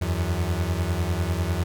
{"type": "beating tone pair", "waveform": "35% pulse", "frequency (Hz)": [81.6, 91.6], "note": ["E2", "F#2"], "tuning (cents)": [-17, -17], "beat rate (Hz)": 10, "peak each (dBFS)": -24, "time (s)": [0.01, 1.64], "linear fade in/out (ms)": 10, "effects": []}